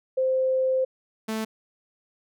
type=tone pair in turn; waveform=sine / sawtooth; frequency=521 / 219.9 Hz; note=C5 / A3; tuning=-7 / -1 cents; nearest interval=octave + minor third; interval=1494 cents; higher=first; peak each=-20 / -23 dBFS; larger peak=first; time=0.17-0.85 / 1.28-1.45 s; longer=first; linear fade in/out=10 ms; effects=none

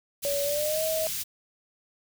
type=band-stop noise; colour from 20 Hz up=white; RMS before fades=-32 dBFS; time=0.22-1.24 s; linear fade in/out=20 ms; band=160 to 2600 Hz; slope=12 dB/octave
type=tone with pitch glide; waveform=sine; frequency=567 to 636.4 Hz; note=C#5 to D#5; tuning=+39 to +39 cents; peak=-26 dBFS; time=0.25-1.07 s; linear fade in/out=0 ms; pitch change=+200 cents; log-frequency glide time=0.43-0.83 s
effects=none

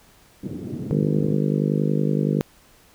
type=band-pass noise; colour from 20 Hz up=white; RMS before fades=-31 dBFS; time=0.43-1.36 s; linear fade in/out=5 ms; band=110 to 310 Hz; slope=24 dB/octave
type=harmonic tone; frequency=50.7 Hz; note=G#1; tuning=41 cents flat; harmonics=3 / 4 / 5 / 6 / 7 / 8 / 9 / 10; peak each=-22 / -24 / -28 / -29 / -31 / -31 / -30 / -35 dBFS; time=0.91-2.41 s; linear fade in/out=0 ms
effects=pink hiss -54 dBFS RMS until 2.94 s

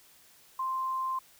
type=tone; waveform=sine; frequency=1046.5 Hz; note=C6; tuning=in tune; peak=-29 dBFS; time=0.59-1.19 s; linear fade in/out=5 ms; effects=white hiss -59 dBFS RMS until 1.39 s

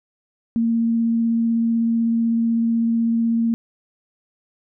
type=tone with vibrato; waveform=sine; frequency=229.9 Hz; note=A#3; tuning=24 cents flat; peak=-16 dBFS; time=0.56-3.54 s; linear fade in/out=0 ms; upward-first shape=sine; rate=16 Hz; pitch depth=8 cents each way; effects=none

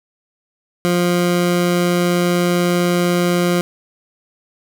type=tone; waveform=20% pulse; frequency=175.9 Hz; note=F3; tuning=13 cents sharp; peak=-9 dBFS; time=0.85-3.61 s; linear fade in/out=0 ms; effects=none

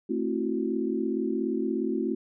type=chord; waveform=sine; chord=F# half-diminished seventh; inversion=first; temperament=just; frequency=222 / 266.4 / 333 / 370 Hz; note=A3 / C4 / E4 / F#4; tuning=+16 / +31 / +18 / 0 cents; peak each=-31 dBFS; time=0.09-2.15 s; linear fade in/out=10 ms; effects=none

